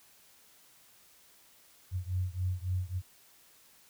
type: beating tone pair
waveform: sine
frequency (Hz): 90.1 / 93.7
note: F#2 / F#2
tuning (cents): -45 / +22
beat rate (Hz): 3.6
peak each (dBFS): -33 / -34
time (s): 1.91-3.02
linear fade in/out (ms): 50
effects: white hiss -61 dBFS RMS until 3.89 s